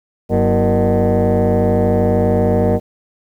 sine tone with frequency modulation, 185 Hz, F#3, in tune, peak -9 dBFS, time 0.29-2.8 s, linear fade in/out 50 ms, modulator 141 Hz, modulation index 3.4, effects tanh soft clip ceiling -9 dBFS + 8-bit

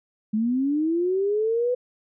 sine linear sweep, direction up, 209 to 502 Hz, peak -20 dBFS, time 0.33-1.75 s, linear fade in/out 10 ms, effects none

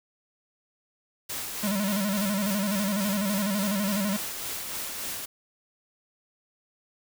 white noise with tremolo, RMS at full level -33 dBFS, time 1.29-5.26 s, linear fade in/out 10 ms, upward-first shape sine, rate 3.5 Hz, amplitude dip 30%
square tone with vibrato, 200.7 Hz, G3, 41 cents sharp, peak -26 dBFS, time 1.63-4.17 s, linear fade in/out 10 ms, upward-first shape square, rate 12 Hz, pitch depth 78 cents each way
effects none

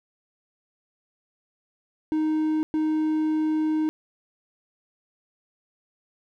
triangle tone bursts at uneven times, 311.1 Hz, D#4, in tune, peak -19 dBFS, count 2, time 2.12-2.63 / 2.74-3.89 s, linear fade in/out 0 ms, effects none

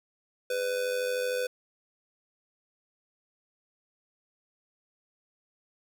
square tone with amplitude modulation, 500 Hz, B4, 21 cents sharp, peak -26 dBFS, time 0.5-1.47 s, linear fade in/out 5 ms, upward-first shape sine, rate 93.1 Hz, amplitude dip 55%, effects none

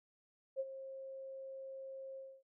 sine tone with ADSR envelope, 535 Hz, C5, 38 cents sharp, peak -33 dBFS, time 0.56-2.43 s, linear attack 38 ms, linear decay 41 ms, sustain -12 dB, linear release 260 ms, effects none

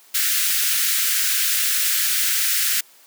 white high-pass noise, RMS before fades -20 dBFS, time 0.14-2.81 s, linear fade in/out 10 ms, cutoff 1400 Hz, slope 48 dB/octave, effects white hiss -51 dBFS RMS until 3.06 s + high-pass 300 Hz 12 dB/octave

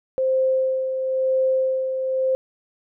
sine tone with tremolo, 523.3 Hz, C5, in tune, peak -16 dBFS, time 0.18-2.35 s, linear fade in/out 0 ms, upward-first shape sine, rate 0.99 Hz, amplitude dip 50%, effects none

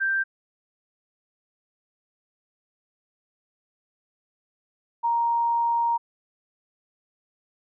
sine tone pair in turn, 1573 / 935.3 Hz, G6 / A#5, +6 / +6 cents, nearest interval major sixth, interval 900 cents, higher first, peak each -21 / -20 dBFS, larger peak second, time 0-0.24 / 5.03-5.98 s, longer second, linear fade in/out 20 ms, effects none

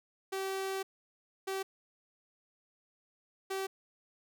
sawtooth tone bursts at uneven times, 385.3 Hz, G4, 30 cents flat, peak -30 dBFS, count 3, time 0.32-0.83 / 1.47-1.63 / 3.5-3.67 s, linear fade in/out 10 ms, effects none

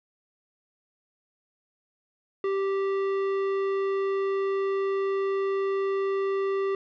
sine tone with tanh clipping, 390.8 Hz, G4, 5 cents flat, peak -26 dBFS, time 2.44-6.75 s, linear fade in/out 2 ms, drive 13 dB, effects none

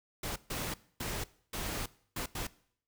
pink noise bursts at uneven times, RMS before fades -37 dBFS, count 6, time 0.23-0.36 / 0.5-0.74 / 1-1.24 / 1.53-1.86 / 2.16-2.26 / 2.35-2.47 s, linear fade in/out 5 ms, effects noise-tail reverb RT60 0.6 s tail -20 dB re dry

